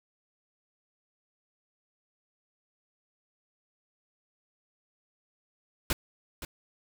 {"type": "noise with echo", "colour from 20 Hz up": "pink", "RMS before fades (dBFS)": -27, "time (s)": [5.9, 5.93], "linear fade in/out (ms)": 2, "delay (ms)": 520, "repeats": 1, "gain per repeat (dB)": -12, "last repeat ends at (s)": 6.45, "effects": []}